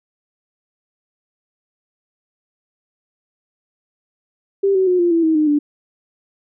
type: tone with pitch steps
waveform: sine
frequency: 394.1 / 377.8 / 362.2 / 347.3 / 332.9 / 319.2 / 306 / 293.4 Hz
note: G4 / F#4 / F#4 / F4 / E4 / D#4 / D#4 / D4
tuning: +9 / +36 / -37 / -10 / +17 / +44 / -29 / -2 cents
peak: -12 dBFS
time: 4.63-5.59 s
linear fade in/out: 10 ms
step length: 120 ms
effects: none